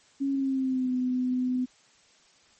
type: tone with pitch glide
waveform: sine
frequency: 275.3 to 252.5 Hz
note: C#4 to B3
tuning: -12 to +39 cents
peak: -24 dBFS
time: 0.2-1.66 s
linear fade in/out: 20 ms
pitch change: -149 cents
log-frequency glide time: 0.3-0.92 s
effects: white hiss -60 dBFS RMS until 2.59 s + MP3 32 kbps